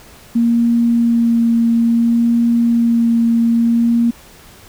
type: tone with vibrato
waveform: sine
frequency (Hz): 233.1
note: A#3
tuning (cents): 0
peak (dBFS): -10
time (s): 0.35-4.11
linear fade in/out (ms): 10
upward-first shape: sine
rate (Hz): 0.59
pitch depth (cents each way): 12
effects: pink hiss -42 dBFS RMS until 4.68 s